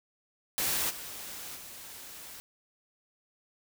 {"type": "noise with level steps", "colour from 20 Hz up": "white", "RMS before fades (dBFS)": [-30, -42, -46], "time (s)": [0.58, 2.4], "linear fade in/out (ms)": 0, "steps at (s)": [0.89, 1.55], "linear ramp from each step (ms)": 20, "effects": []}